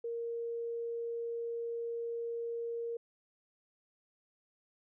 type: tone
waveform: sine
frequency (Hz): 466.2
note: A#4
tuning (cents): 0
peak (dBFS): -35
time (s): 0.04-2.97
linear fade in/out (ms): 5
effects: none